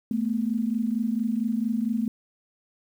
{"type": "tone pair together", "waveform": "sine", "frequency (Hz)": [218.8, 243.2], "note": ["A3", "B3"], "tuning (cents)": [-9, -26], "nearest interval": "major second", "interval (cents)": 183, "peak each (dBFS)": [-25, -27], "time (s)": [0.11, 2.08], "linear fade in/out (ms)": 2, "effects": ["9-bit"]}